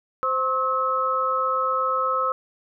sine tone cluster, 520 / 1075 / 1292 Hz, C5 / C6 / E6, -11 / +47 / -35 cents, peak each -27 / -27 / -22 dBFS, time 0.23-2.32 s, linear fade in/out 0 ms, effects none

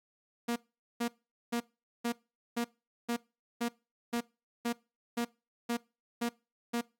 sawtooth tone bursts, 236.5 Hz, A#3, 25 cents sharp, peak -26 dBFS, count 13, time 0.48-6.813 s, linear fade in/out 10 ms, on 81 ms, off 440 ms, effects noise-tail reverb RT60 0.3 s tail -23 dB re dry + AAC 64 kbps

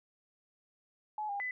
sine tone with pitch steps, 851 / 806 / 2004 Hz, G#5 / G5 / B6, +42 / +48 / +25 cents, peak -34 dBFS, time 1.18-1.51 s, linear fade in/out 2 ms, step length 110 ms, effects none

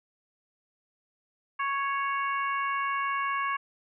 harmonic tone, 554.4 Hz, C#5, in tune, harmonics 2 / 3 / 4 / 5, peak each -28 / -34 / -36 / -41 dBFS, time 1.59-3.57 s, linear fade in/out 10 ms, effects none

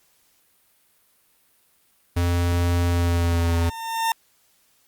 square tone with pitch glide, 87 to 84.57 Hz, F2 to E2, -6 to +45 cents, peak -19 dBFS, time 2.16-3.7 s, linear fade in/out 10 ms, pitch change -49 cents, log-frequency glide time 2.86-3.51 s
40% pulse tone with exponential growth, 907 Hz, A#5, 48 cents flat, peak -17 dBFS, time 3.1-4.12 s, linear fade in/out 2 ms, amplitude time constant 220 ms
effects white hiss -62 dBFS RMS until 4.87 s + Opus 48 kbps

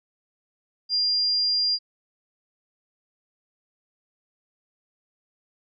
sine tone, 4800 Hz, D8, 37 cents sharp, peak -20 dBFS, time 0.89-1.79 s, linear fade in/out 50 ms, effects none

